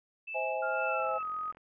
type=tone with tremolo; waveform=sine; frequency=2637 Hz; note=E7; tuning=in tune; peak=-35 dBFS; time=0.27-1.23 s; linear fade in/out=10 ms; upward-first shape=sine; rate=2 Hz; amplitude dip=75%
type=chord; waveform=sine; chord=C augmented; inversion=none; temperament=equal with one note detuned; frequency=523.3 / 645.7 / 830.6 Hz; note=C5 / E5 / G#5; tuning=0 / -36 / 0 cents; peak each=-35 dBFS; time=0.34-1.19 s; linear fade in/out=20 ms
type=tone with pitch glide; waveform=sine; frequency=1396.9 to 1251.7 Hz; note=F6 to D#6; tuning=0 to +10 cents; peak=-33 dBFS; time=0.62-1.52 s; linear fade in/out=10 ms; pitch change=-190 cents; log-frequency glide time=0.85-1.28 s
type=click train; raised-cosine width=0.5 ms; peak=-39 dBFS; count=26; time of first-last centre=1-1.571 s; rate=43.8 Hz
effects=none